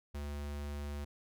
square tone, 72.5 Hz, D2, 22 cents flat, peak -39 dBFS, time 0.14-1.05 s, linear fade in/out 10 ms, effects none

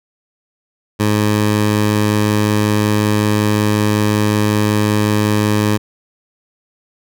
15% pulse tone, 105.4 Hz, G#2, 26 cents sharp, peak -6 dBFS, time 0.99-5.78 s, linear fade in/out 20 ms, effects none

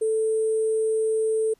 sine tone with sample-and-hold, 440 Hz, A4, in tune, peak -20 dBFS, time 0.01-1.54 s, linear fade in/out 10 ms, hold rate 8820 Hz, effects pink hiss -65 dBFS RMS until 1.59 s + resampled to 32000 Hz

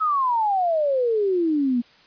sine exponential sweep, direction down, 1306 to 233.1 Hz, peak -18 dBFS, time 0-1.82 s, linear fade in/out 20 ms, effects white hiss -53 dBFS RMS until 2.06 s + resampled to 11025 Hz

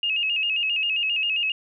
sine tone with vibrato, 2700 Hz, E7, 41 cents sharp, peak -21 dBFS, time 0.03-1.52 s, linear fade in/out 2 ms, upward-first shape square, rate 7.5 Hz, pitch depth 83 cents each way, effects none

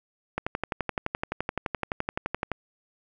click train, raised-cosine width 0.5 ms, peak -12 dBFS, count 26, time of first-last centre 0.38-2.517 s, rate 11.7 Hz, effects none

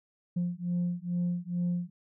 sine beating tone pair, 174.61 / 176.91 Hz, F3 / F3, 0 / +23 cents, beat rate 2.3 Hz, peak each -30 dBFS, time 0.36-1.9 s, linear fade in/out 10 ms, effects tanh soft clip ceiling -24 dBFS

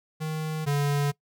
square tone pair in turn, 156.4 / 143.59 Hz, D#3 / D3, +9 / -39 cents, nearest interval minor second, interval 148 cents, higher first, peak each -29 / -23 dBFS, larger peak second, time 0.2-0.66 / 0.66-1.12 s, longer neither, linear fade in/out 20 ms, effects noise-tail reverb RT60 0.1 s tail -21 dB re dry

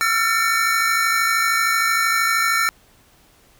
square tone cluster, 1333 / 1386 / 1792 / 2252 Hz, E6 / F6 / A6 / C#7, +19 / -14 / +31 / +27 cents, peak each -23 dBFS, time 0.01-2.69 s, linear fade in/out 0 ms, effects pink hiss -54 dBFS RMS until 3.59 s

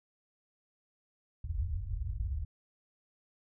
white low-pass noise, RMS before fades -35 dBFS, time 1.44-2.45 s, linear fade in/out 5 ms, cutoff 100 Hz, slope 48 dB/octave, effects none

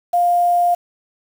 sine tone with quantisation, 702 Hz, F5, 9 cents sharp, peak -12 dBFS, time 0.13-0.75 s, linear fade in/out 10 ms, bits 6, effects none

